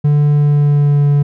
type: tone with pitch glide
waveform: triangle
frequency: 146.83 to 144.06 Hz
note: D3 to D3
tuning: 0 to -33 cents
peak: -6 dBFS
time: 0.04-1.23 s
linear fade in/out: 10 ms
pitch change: -33 cents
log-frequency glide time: 0.31-1.07 s
effects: none